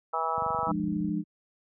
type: harmonic tone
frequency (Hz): 162.4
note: E3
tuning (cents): -26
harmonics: 3 / 4 / 5 / 6 / 7 / 8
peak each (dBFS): -37 / -36 / -32 / -33 / -36 / -31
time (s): 0.13-0.72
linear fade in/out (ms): 10
type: click train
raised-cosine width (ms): 5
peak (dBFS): -28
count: 18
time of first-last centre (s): 0.38-1.088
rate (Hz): 24
type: chord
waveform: sine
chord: D diminished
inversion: first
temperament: equal with one note detuned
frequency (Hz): 174.61 / 207.7 / 301.2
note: F3 / Ab3 / D4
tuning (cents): 0 / 0 / +44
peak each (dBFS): -31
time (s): 0.66-1.24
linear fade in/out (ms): 50
effects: high-pass 80 Hz 12 dB/octave